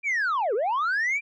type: linear two-way sweep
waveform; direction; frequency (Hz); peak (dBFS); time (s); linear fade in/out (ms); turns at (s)
sine; down then up; 2400 to 380.7 to 2400; -20; 0.03-1.21; 50; 0.54
effects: tanh soft clip ceiling -21 dBFS

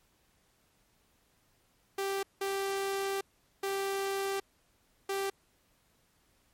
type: tone bursts at uneven times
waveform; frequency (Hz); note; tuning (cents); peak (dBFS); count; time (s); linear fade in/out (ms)
sawtooth; 392; G4; 0; -27; 4; 1.98-2.23 / 2.41-3.21 / 3.63-4.4 / 5.09-5.3; 5
effects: pink hiss -70 dBFS RMS until 6.53 s + MP3 64 kbps

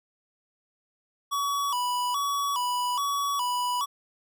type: tone with vibrato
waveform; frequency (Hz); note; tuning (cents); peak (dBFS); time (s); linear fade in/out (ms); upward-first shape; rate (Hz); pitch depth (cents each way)
square; 1055; C6; +14; -26; 1.31-3.86; 20; square; 1.2; 120
effects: none

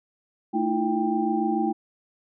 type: tone cluster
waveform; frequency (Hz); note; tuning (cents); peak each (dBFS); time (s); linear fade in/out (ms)
sine; 221.7 / 313 / 339.9 / 790; A3 / D#4 / F4 / G5; +13 / +10 / -47 / +13; -27; 0.53-1.73; 20
effects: none

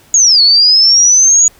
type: linear two-way sweep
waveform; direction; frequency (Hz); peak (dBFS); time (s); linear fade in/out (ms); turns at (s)
sine; down then up; 6810 to 4332 to 6810; -4; 0.14-1.48; 2; 0.42
effects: pink hiss -45 dBFS RMS until 1.59 s

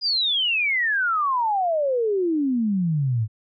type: exponential sweep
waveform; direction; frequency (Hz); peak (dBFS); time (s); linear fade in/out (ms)
sine; down; 4978 to 103.9; -19; 0.01-3.28; 50
effects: none

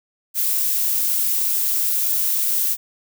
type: noise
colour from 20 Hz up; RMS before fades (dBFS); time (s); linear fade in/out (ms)
violet; -20; 0.34-2.77; 50
effects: none

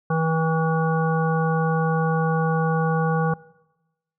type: harmonic tone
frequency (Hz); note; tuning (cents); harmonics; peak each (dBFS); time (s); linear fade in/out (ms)
161.4; E3; -36; 1 / 3 / 5 / 7 / 9; -21 / -26 / -28 / -29 / -31; 0.1-3.34; 5
effects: noise-tail reverb RT60 1.0 s tail -21 dB re dry

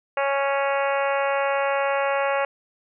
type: harmonic tone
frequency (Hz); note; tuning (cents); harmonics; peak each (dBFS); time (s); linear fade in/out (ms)
277.2; C#4; 0; 2 / 3 / 4 / 5 / 6 / 7 / 8 / 9 / 10; -23 / -27 / -29 / -31 / -33 / -34 / -35 / -36 / -37; 0.17-2.45; 2
effects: none

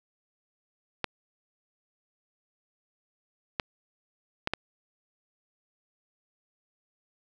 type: clicks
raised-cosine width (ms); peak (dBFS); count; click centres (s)
0.3; -11; 4; 1.043 / 3.598 / 4.474 / 4.536
effects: none

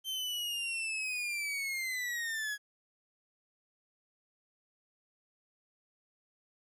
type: linear sweep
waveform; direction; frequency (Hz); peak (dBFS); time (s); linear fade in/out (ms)
40% pulse; down; 3122 to 1657; -33; 0.04-2.58; 50
effects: resampled to 32000 Hz + 12-bit

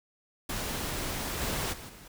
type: noise with level steps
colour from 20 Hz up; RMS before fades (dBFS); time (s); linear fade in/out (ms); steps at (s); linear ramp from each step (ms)
pink; -34 / -32 / -44 / -50; 0.49-2.08; 5; 1.39 / 1.72 / 1.88; 20
effects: none

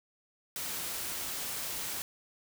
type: noise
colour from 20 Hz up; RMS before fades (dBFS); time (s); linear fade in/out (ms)
white; -37; 0.56-2.02; 0
effects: none

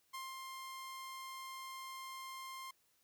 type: tone with ADSR envelope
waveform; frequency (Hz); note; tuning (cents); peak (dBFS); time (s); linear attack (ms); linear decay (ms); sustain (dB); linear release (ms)
sawtooth; 1056; C6; +16; -39; 0.13-2.71; 16; 200; -3; 5
effects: white hiss -75 dBFS RMS until 3.03 s

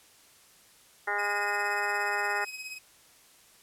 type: harmonic tone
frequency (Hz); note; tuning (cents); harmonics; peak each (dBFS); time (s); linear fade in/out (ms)
204.6; G#3; -26; 2 / 3 / 4 / 5 / 6 / 7 / 8 / 9 / 10; -38 / -42 / -33 / -40 / -40 / -33 / -43 / -32 / -40; 1.07-2.45; 10
type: tone with tremolo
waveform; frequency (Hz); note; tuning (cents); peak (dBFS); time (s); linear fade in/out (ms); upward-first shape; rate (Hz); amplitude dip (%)
sawtooth; 2536; D#7; +32; -32; 1.18-2.79; 20; triangle; 17; 65
effects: white hiss -58 dBFS RMS until 3.62 s + low-pass 12000 Hz 12 dB/octave

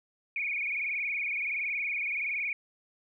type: tone with frequency modulation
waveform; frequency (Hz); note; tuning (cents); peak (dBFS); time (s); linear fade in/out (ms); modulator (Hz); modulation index
sine; 2320; D7; -22; -29; 0.36-2.53; 2; 21.4; 6.9
effects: none

